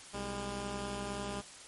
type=tone pair together; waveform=10% pulse; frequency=63.7 / 202.2 Hz; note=C2 / G#3; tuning=-46 / -46 cents; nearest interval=octave + minor sixth; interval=2000 cents; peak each=-34 / -30 dBFS; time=0.13-1.42 s; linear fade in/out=20 ms; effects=white hiss -51 dBFS RMS until 1.67 s + MP3 48 kbps